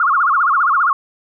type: tone with vibrato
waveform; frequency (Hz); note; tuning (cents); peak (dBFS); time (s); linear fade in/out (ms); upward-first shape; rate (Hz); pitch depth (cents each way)
sine; 1244.5; D#6; 0; -11; 0-0.93; 2; sine; 15; 250
effects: none